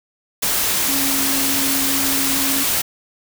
sine tone in noise, 273.2 Hz, C#4, 25 cents flat, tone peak -24 dBFS, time 0.88-2.64 s, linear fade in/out 10 ms, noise white, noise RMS -19 dBFS, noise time 0.42-2.82 s, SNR -8 dB, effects none

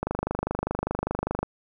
click train, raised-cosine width 1 ms, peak -12 dBFS, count 36, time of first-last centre 0.03-1.43 s, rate 25 Hz, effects 9-bit

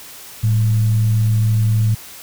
sine tone with frequency modulation, 110 Hz, A2, in tune, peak -12 dBFS, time 0.43-1.95 s, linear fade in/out 10 ms, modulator 88.1 Hz, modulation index 0.26, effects white hiss -37 dBFS RMS until 2.22 s

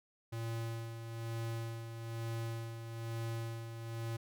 square tone with tremolo, 114.6 Hz, A#2, 29 cents flat, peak -37 dBFS, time 0.32-4.17 s, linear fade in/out 10 ms, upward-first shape sine, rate 1.1 Hz, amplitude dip 55%, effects none

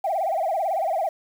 sine tone with vibrato, 710 Hz, F5, 28 cents sharp, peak -20 dBFS, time 0.04-1.09 s, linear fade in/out 5 ms, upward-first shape sine, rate 18 Hz, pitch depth 210 cents each way, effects tanh soft clip ceiling -17 dBFS + 8-bit

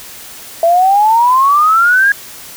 sine exponential sweep, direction up, 659.3 to 1661.2 Hz, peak -6 dBFS, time 0.63-2.12 s, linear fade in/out 2 ms, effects white hiss -32 dBFS RMS until 2.56 s

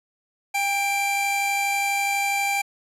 45% pulse tone pair together, 800.4 / 2349 Hz, G5 / D7, +36 / 0 cents, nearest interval octave + perfect fifth, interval 1864 cents, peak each -24 dBFS, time 0.54-2.62 s, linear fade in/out 10 ms, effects resampled to 32000 Hz

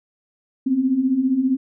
sine beating tone pair, 249.3 / 264.3 Hz, B3 / C4, +16 / +18 cents, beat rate 15 Hz, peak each -23 / -17 dBFS, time 0.66-1.57 s, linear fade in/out 10 ms, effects none

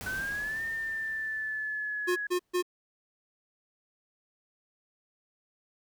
pink noise with exponential decay, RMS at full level -40 dBFS, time 0.01-2.59 s, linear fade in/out 0 ms, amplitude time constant 560 ms
sine linear two-way sweep, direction up then down, 1500 to 1815 to 1671 Hz, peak -31 dBFS, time 0.06-2.27 s, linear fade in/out 5 ms, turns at 0.64 s
square tone bursts, 358.6 Hz, F4, 46 cents sharp, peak -26 dBFS, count 3, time 2.07-2.626 s, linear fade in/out 20 ms, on 92 ms, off 140 ms
effects none

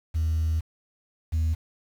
sine tone pair in turn, 80 / 80 Hz, D#2 / D#2, +49 / +49 cents, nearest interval unison, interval 0 cents, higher neither, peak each -20 / -19 dBFS, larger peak second, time 0.14-0.61 / 1.32-1.55 s, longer first, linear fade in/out 20 ms, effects tanh soft clip ceiling -20 dBFS + 8-bit

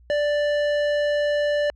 square tone, 587.3 Hz, D5, in tune, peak -20 dBFS, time 0.1-1.7 s, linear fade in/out 0 ms, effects added 60 Hz sine -49 dBFS peak until 1.75 s + low-pass 3000 Hz 12 dB/octave

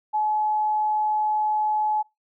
sine tone, 853 Hz, G#5, 46 cents sharp, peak -20 dBFS, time 0.13-2.03 s, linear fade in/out 20 ms, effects noise-tail reverb RT60 0.2 s tail -23 dB re dry

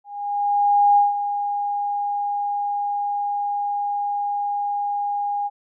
sine tone with ADSR envelope, 816 Hz, G#5, 31 cents flat, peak -11 dBFS, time 0.04-5.5 s, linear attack 930 ms, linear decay 160 ms, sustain -10 dB, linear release 37 ms, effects none

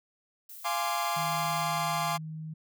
violet noise, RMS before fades -46 dBFS, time 0.49-1.64 s, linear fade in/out 5 ms
40% pulse chord, D half-diminished seventh, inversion first, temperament equal with one note detuned, 692.8 / 830.6 / 1046.5 / 1174.7 Hz, F5 / Ab5 / C6 / D6, -14 / 0 / 0 / 0 cents, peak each -33 dBFS, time 0.64-2.18 s, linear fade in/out 20 ms
sine tone, 157.4 Hz, D#3, 20 cents sharp, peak -36 dBFS, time 1.16-2.54 s, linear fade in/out 10 ms
effects none

